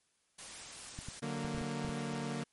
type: noise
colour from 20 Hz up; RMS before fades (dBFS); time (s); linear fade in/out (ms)
white; -47; 0.38-1.2; 10
type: clicks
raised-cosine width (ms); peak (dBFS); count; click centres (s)
5; -31; 8; 0.989 / 1.086 / 1.448 / 1.548 / 1.58 / 1.613 / 1.848 / 1.892
type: chord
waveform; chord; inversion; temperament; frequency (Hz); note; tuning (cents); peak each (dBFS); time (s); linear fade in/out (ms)
sawtooth; D augmented; none; equal with one note detuned; 146.83 / 185 / 231.9; D3 / F#3 / A#3; 0 / 0 / -9; -36 / -40 / -35; 1.22-2.44; 10
effects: white hiss -75 dBFS RMS until 2.52 s + MP3 48 kbps